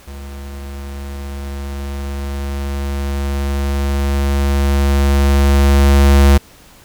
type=tone with level ramp; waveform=square; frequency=69.7 Hz; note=C#2; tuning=10 cents sharp; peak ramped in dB=-29 to -6 dBFS; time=0.07-6.38 s; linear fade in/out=10 ms; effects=pink hiss -44 dBFS RMS until 6.84 s